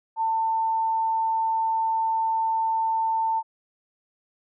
sine tone, 895 Hz, A5, 29 cents sharp, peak -21 dBFS, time 0.16-3.43 s, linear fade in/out 50 ms, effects none

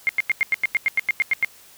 sine tone bursts, 2126 Hz, C7, 27 cents sharp, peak -15 dBFS, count 13, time 0.07-1.447 s, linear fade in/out 0 ms, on 21 ms, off 92 ms, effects white hiss -49 dBFS RMS until 1.77 s

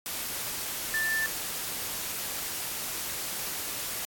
sine tone in noise, 1769 Hz, A6, 9 cents sharp, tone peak -26 dBFS, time 0.94-1.26 s, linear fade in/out 0 ms, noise white, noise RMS -34 dBFS, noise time 0.06-4.05 s, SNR +5 dB, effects AAC 64 kbps

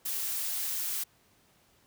blue noise, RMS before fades -33 dBFS, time 0.05-1.04 s, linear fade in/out 10 ms, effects pink hiss -65 dBFS RMS until 1.86 s + high-pass 60 Hz 12 dB/octave

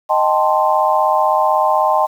sine chord, A half-diminished seventh, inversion second, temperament equal, 622.3 / 784 / 880 / 1046.5 Hz, Eb5 / G5 / A5 / C6, 0 / 0 / 0 / 0 cents, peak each -17 dBFS, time 0.09-2.07 s, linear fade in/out 20 ms, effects 7-bit

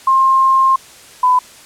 sine tone pair in turn, 1062 / 1002.4 Hz, C6 / B5, +25 / +25 cents, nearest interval minor second, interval 100 cents, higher first, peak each -8 dBFS, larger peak neither, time 0.07-0.76 / 1.23-1.39 s, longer first, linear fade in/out 5 ms, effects white hiss -40 dBFS RMS until 1.65 s + low-pass 10000 Hz 12 dB/octave

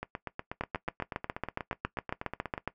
two click trains, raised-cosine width 0.5 ms, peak -20 / -16 dBFS, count 22 / 16, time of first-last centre 0.03-2.579 / 0.61-2.676 s, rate 8.24 / 7.26 Hz, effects noise-tail reverb RT60 0.1 s tail -18 dB re dry

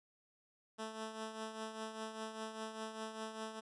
10% pulse tone with tremolo, 220 Hz, A3, in tune, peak -32 dBFS, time 0.78-3.61 s, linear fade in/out 20 ms, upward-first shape triangle, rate 5 Hz, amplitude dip 65%, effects resampled to 24000 Hz

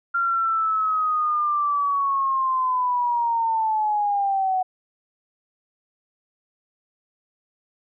sine linear sweep, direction down, 1387 to 740 Hz, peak -19 dBFS, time 0.14-4.63 s, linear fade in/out 10 ms, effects none

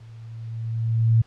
sine tone with level ramp, 113.6 Hz, A#2, 44 cents flat, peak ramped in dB -42 to -12 dBFS, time 0-1.22 s, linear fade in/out 10 ms, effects pink hiss -57 dBFS RMS until 1.26 s + low-pass 5000 Hz 12 dB/octave

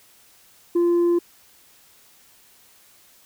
sine tone, 345.5 Hz, F4, 19 cents flat, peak -13 dBFS, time 0.75-1.19 s, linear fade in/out 10 ms, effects tanh soft clip ceiling -15 dBFS + white hiss -54 dBFS RMS until 3.25 s

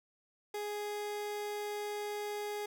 30% pulse tone, 415.3 Hz, G#4, in tune, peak -34 dBFS, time 0.54-2.66 s, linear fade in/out 5 ms, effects none

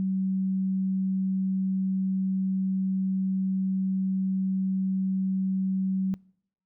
sine tone, 190 Hz, F#3, 46 cents sharp, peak -24 dBFS, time 0-6.14 s, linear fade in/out 0 ms, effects noise-tail reverb RT60 0.7 s tail -25 dB re dry

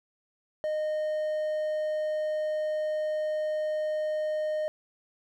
triangle tone, 615 Hz, D#5, 20 cents flat, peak -25 dBFS, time 0.64-4.68 s, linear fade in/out 0 ms, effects none

